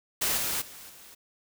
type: noise with level steps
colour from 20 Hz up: white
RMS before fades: -27 / -30 / -46 / -50 dBFS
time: 0.21-1.15 s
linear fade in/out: 10 ms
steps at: 0.37 / 0.61 / 0.89 s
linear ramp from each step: 10 ms
effects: none